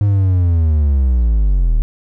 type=linear sweep; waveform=triangle; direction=down; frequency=103.83 to 36.71 Hz; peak=-8 dBFS; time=0.01-1.82 s; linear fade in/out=0 ms; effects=none